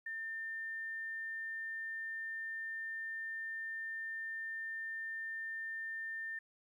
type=tone; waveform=sine; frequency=1800 Hz; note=A6; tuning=39 cents sharp; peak=-39 dBFS; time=0.06-6.39 s; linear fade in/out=5 ms; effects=12-bit